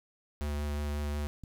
square tone with vibrato, 73.42 Hz, D2, in tune, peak -32 dBFS, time 0.41-1.27 s, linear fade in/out 0 ms, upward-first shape sine, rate 5.5 Hz, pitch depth 12 cents each way
click, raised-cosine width 5 ms, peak -32 dBFS, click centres 1.437 s
effects 10-bit

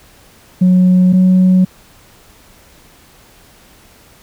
sine tone pair in turn, 182.8 / 184.82 Hz, F#3 / F#3, -21 / -2 cents, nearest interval unison, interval 19 cents, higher second, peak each -4 dBFS, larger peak neither, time 0.61-1.13 / 1.13-1.65 s, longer neither, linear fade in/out 10 ms, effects tanh soft clip ceiling -4 dBFS + pink hiss -45 dBFS RMS until 4.22 s

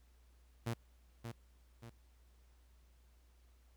sawtooth tone with echo, 116.54 Hz, A#2, in tune, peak -32 dBFS, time 0.66-0.74 s, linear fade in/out 10 ms, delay 580 ms, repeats 2, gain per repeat -7 dB, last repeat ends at 1.9 s, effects added 60 Hz sine -63 dBFS peak until 3.76 s + pink hiss -75 dBFS RMS until 3.76 s

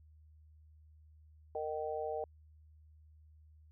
harmonic tone, 154.1 Hz, D#3, 16 cents flat, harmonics 3 / 4 / 5, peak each -39 / -40 / -41 dBFS, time 1.55-2.24 s, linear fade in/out 2 ms, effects added 77 Hz sine -58 dBFS peak until 3.71 s

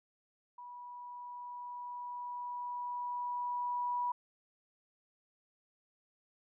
sine tone with level ramp, 976 Hz, B5, 21 cents flat, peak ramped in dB -46 to -31 dBFS, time 0.58-4.12 s, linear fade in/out 5 ms, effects none

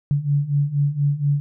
sine beating tone pair, 141.2 / 145.4 Hz, C#3 / D3, +32 / -17 cents, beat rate 4.2 Hz, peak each -22 / -19 dBFS, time 0.11-1.4 s, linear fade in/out 0 ms, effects none

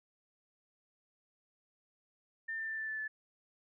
sine tone with pitch steps, 1800 / 1787.6 / 1775.2 / 1763 / 1750.8 / 1738.7 Hz, A6 / A6 / A6 / A6 / A6 / A6, +39 / +27 / +15 / +3 / -9 / -21 cents, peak -36 dBFS, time 2.48-3.08 s, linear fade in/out 10 ms, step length 100 ms, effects none

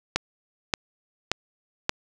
click train, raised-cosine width 0.2 ms, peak -4 dBFS, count 4, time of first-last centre 0.16-1.894 s, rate 1.73 Hz, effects none

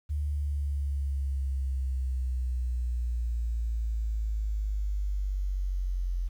sine linear sweep, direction down, 73.9 to 43.65 Hz, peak -27 dBFS, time 0.09-6.29 s, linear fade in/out 20 ms, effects 10-bit

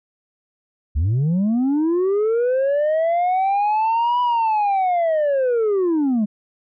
sine linear two-way sweep, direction up then down, 65.41 to 987.8 to 200.1 Hz, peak -13 dBFS, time 0.95-6.26 s, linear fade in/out 20 ms, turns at 4.21 s, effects tanh soft clip ceiling -15 dBFS

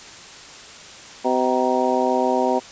harmonic tone with a mistuned harmonic, 127.4 Hz, C3, 46 cents flat, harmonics 2 / 3 / 4 / 5 / 6 / 7, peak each -24 / -24 / -24 / -24 / -24 / -24 dBFS, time 1.24-2.6 s, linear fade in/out 20 ms, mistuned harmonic 7, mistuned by +87 cents, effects white hiss -40 dBFS RMS until 2.71 s + resampled to 16000 Hz

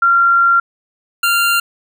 sine / 25% pulse tone pair in turn, 1379 / 1389.4 Hz, F6 / F6, -22 / -9 cents, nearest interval unison, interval 13 cents, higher second, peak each -8 dBFS, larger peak neither, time 0.02-0.6 / 1.23-1.6 s, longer first, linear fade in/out 5 ms, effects none

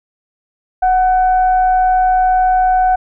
sine tone with frequency modulation, 741 Hz, F#5, 2 cents sharp, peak -9 dBFS, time 0.82-2.96 s, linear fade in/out 10 ms, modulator 770 Hz, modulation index 0.31, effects none

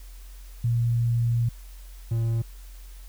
sine / triangle tone pair in turn, 117.8 / 114.58 Hz, A#2 / A#2, +19 / -29 cents, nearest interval unison, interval 48 cents, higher first, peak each -20 dBFS, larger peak neither, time 0.64-1.49 / 2.11-2.42 s, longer first, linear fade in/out 5 ms, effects added 44 Hz sine -40 dBFS peak until 3.08 s + white hiss -54 dBFS RMS until 3.08 s

